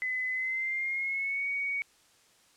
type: tone with pitch glide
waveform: sine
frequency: 2021 to 2242 Hz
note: B6 to C#7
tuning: +39 to +19 cents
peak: -29 dBFS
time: 0.02-1.82 s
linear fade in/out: 0 ms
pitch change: +180 cents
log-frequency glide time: 0.31-1.47 s
effects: white hiss -63 dBFS RMS until 2.56 s + low-pass 9000 Hz 12 dB/octave